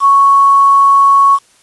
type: tone with quantisation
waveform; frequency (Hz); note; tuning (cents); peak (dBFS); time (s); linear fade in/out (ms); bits
sine; 1108.7; C#6; 0; -4; 0-1.39; 50; 5
effects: white hiss -49 dBFS RMS until 1.62 s + resampled to 24000 Hz